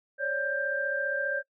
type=tone cluster; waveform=sine; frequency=546 / 581 / 1583 Hz; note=C#5 / D5 / G6; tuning=-26 / -19 / +17 cents; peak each=-33 / -34 / -29 dBFS; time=0.18-1.43 s; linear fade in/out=50 ms; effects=noise-tail reverb RT60 0.1 s tail -24 dB re dry